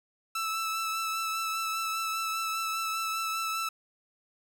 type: tone with vibrato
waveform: sawtooth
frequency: 1318.5 Hz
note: E6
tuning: in tune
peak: -26 dBFS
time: 0.35-3.69 s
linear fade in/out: 5 ms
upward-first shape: sine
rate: 5 Hz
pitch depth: 17 cents each way
effects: none